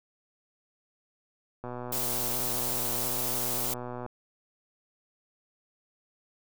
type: click train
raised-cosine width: 1 ms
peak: -24 dBFS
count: 299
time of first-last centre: 1.64-4.063 s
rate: 123 Hz
type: noise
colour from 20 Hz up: blue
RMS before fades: -31 dBFS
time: 1.92-3.74 s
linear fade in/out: 5 ms
effects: none